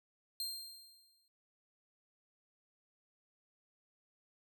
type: tone with exponential decay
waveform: sawtooth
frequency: 4186 Hz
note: C8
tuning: in tune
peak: -33 dBFS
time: 0.4-1.28 s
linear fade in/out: 1 ms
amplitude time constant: 190 ms
effects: none